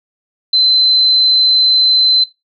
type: tone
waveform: sine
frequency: 4063 Hz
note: B7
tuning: 48 cents sharp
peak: -8 dBFS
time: 0.53-2.24 s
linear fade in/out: 5 ms
effects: noise-tail reverb RT60 0.2 s tail -17 dB re dry